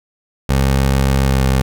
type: tone with pitch glide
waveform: 20% pulse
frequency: 67.3 to 66.03 Hz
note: C2 to C2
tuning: +49 to +16 cents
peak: -7 dBFS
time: 0.49-1.62 s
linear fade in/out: 5 ms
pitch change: -33 cents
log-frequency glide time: 1.23-1.4 s
effects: 8-bit